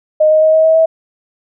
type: tone with pitch steps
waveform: sine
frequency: 618 / 623.7 / 629.5 / 635.4 / 641.3 / 647.2 Hz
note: D#5 / D#5 / D#5 / D#5 / E5 / E5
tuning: -12 / +4 / +20 / +36 / -48 / -32 cents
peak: -6 dBFS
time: 0.2-0.86 s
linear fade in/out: 10 ms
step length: 110 ms
effects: none